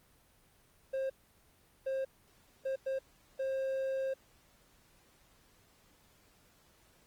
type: tone bursts at uneven times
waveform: triangle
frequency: 533 Hz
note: C5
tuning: 32 cents sharp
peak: -30 dBFS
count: 5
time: 0.93-1.1 / 1.86-2.05 / 2.65-2.76 / 2.86-2.99 / 3.39-4.14 s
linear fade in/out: 10 ms
effects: pink hiss -66 dBFS RMS until 7.06 s + Opus 24 kbps